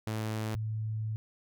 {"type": "tone pair in turn", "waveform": ["sawtooth", "sine"], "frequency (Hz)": [109.2, 109.2], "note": ["A2", "A2"], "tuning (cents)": [-13, -13], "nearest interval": "unison", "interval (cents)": 0, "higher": "neither", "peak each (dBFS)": [-28, -31], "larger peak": "first", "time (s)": [[0.07, 0.55], [0.55, 1.16]], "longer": "second", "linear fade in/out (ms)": 0, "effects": []}